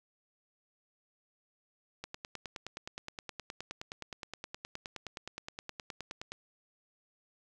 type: click train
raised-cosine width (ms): 0.2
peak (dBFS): -23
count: 42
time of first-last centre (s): 2.04-6.32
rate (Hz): 9.58
effects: none